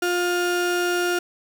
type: tone pair together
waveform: 35% pulse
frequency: 353.5 / 1414 Hz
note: F4 / F6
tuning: +21 / +21 cents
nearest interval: 2 octaves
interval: 2400 cents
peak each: -20 / -27 dBFS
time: 0.02-1.19 s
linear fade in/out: 5 ms
effects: none